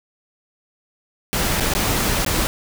pink noise with dropouts, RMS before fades -20 dBFS, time 1.33-2.47 s, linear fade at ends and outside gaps 0 ms, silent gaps 1.6-1.606 / 1.737-1.75 / 2.248-2.263 s, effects none

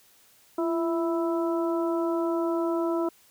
harmonic tone with a mistuned harmonic, 329.6 Hz, E4, in tune, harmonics 1 / 2 / 3 / 4, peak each -25 / -31 / -35 / -37 dBFS, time 0.58-3.09 s, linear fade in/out 5 ms, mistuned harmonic 1, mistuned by +47 cents, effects white hiss -59 dBFS RMS until 3.3 s

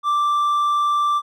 sine tone with hard clipping, 1174.7 Hz, D6, in tune, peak -17 dBFS, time 0.03-1.22 s, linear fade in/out 50 ms, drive 3 dB, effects none

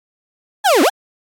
35% pulse linear two-way sweep, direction down then up, 880 to 249.4 to 880 Hz, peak -8 dBFS, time 0.64-0.9 s, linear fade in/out 20 ms, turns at 0.82 s, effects AAC 64 kbps

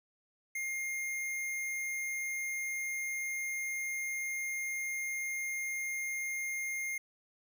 square tone, 2123 Hz, C7, 25 cents sharp, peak -35 dBFS, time 0.55-6.98 s, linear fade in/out 5 ms, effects none

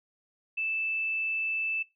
sine tone, 2637 Hz, E7, in tune, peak -28 dBFS, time 0.57-1.83 s, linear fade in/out 10 ms, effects noise-tail reverb RT60 0.2 s tail -19 dB re dry

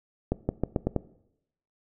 accelerating click train, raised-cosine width 2 ms, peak -11 dBFS, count 6, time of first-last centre 0.32-0.963 s, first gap 170 ms, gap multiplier 0.86, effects noise-tail reverb RT60 0.8 s tail -19 dB re dry

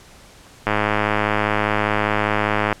click train, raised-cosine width 0.5 ms, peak -3 dBFS, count 217, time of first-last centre 0.67-2.727 s, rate 105 Hz, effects pink hiss -46 dBFS RMS until 2.8 s + low-pass 10000 Hz 12 dB/octave

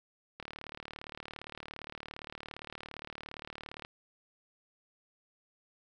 click train, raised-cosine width 0.3 ms, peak -26 dBFS, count 130, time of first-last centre 0.4-3.849 s, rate 37.4 Hz, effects none

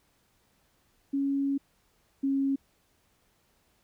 sine tone pair in turn, 277.2 / 273.4 Hz, C#4 / C#4, 0 / -24 cents, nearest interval unison, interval 24 cents, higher first, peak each -25 / -24 dBFS, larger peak second, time 1.13-1.58 / 2.23-2.56 s, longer first, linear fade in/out 10 ms, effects pink hiss -69 dBFS RMS until 3.83 s

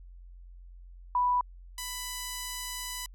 sine / 5% pulse tone pair in turn, 987 / 994.4 Hz, B5 / B5, -1 / +12 cents, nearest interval unison, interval 13 cents, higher second, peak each -23 dBFS, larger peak neither, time 1.15-1.41 / 1.78-3.06 s, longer second, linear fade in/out 2 ms, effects added 44 Hz sine -46 dBFS peak until 3.14 s

